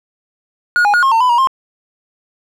triangle tone with pitch steps, 1442 / 823 / 1439 / 1074 / 906 / 1002 / 951 / 1060 Hz, F#6 / G#5 / F#6 / C6 / A#5 / B5 / A#5 / C6, -45 / -16 / -49 / +45 / -50 / +25 / +34 / +22 cents, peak -7 dBFS, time 0.76-1.472 s, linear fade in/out 0 ms, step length 89 ms, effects none

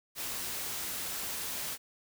white noise, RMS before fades -37 dBFS, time 0.15-1.78 s, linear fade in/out 50 ms, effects none

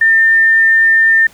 sine tone, 1802 Hz, A6, 41 cents sharp, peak -6 dBFS, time 0.01-1.27 s, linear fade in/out 5 ms, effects pink hiss -44 dBFS RMS until 1.33 s

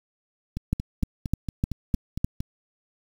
two click trains, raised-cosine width 5 ms, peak -17 / -10 dBFS, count 9 / 6, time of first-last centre 0.57-2.405 / 0.73-2.245 s, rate 4.36 / 3.3 Hz, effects 7-bit

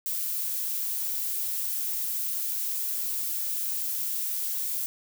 violet noise, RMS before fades -30 dBFS, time 0.06-4.86 s, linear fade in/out 0 ms, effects none

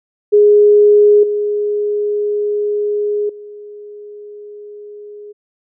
sine tone with level steps, 415.3 Hz, G#4, in tune, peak -5 / -14 / -30 dBFS, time 0.32-5.33 s, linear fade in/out 20 ms, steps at 1.23 / 3.29 s, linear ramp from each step 5 ms, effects none

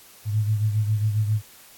sine beating tone pair, 106 / 113.4 Hz, G#2 / A#2, +36 / -47 cents, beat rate 7.4 Hz, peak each -20 / -28 dBFS, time 0.25-1.42 s, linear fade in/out 50 ms, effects white hiss -49 dBFS RMS until 1.77 s + AAC 64 kbps

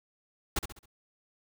pink noise with echo, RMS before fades -28 dBFS, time 0.56-0.59 s, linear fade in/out 5 ms, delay 67 ms, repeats 4, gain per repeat -8 dB, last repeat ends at 0.858 s, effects none

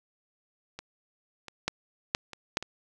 clicks, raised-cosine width 0.2 ms, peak -22 / -24 / -10 / -7 / -24 / -8 / -20 dBFS, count 7, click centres 0.79 / 1.483 / 1.68 / 2.149 / 2.333 / 2.571 / 2.626 s, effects none

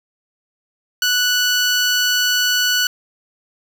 15% pulse tone, 1480 Hz, F#6, in tune, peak -8 dBFS, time 1.02-2.87 s, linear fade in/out 2 ms, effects none

